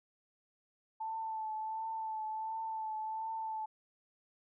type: tone with vibrato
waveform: sine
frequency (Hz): 880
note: A5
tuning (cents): 0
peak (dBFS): -36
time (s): 1-3.66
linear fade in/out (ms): 10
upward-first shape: triangle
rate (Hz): 1.4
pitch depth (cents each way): 29
effects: none